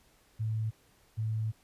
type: tone pair in turn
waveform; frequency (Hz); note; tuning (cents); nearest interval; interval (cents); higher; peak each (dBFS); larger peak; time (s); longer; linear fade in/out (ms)
sine; 110 / 110; A2 / A2; 0 / 0; unison; 0; neither; -29 / -29; neither; 0.39-0.71 / 1.17-1.52; second; 20
effects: pink hiss -65 dBFS RMS until 1.63 s + resampled to 32000 Hz